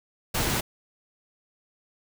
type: noise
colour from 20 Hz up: pink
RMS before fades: -26 dBFS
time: 0.34-0.61 s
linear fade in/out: 10 ms
effects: none